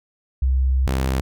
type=tone pair in turn; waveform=sine / sawtooth; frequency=65.3 / 65.79 Hz; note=C2 / C2; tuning=-3 / +10 cents; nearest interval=unison; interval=13 cents; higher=second; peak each=-15 dBFS; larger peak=neither; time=0.42-0.87 / 0.87-1.21 s; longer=first; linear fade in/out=5 ms; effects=none